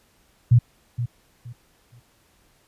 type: tone with echo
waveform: sine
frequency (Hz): 119.9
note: A#2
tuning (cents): +49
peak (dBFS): -10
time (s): 0.51-0.59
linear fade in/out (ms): 10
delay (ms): 470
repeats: 3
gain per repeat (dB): -12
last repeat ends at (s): 2
effects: pink hiss -61 dBFS RMS until 2.67 s + resampled to 32000 Hz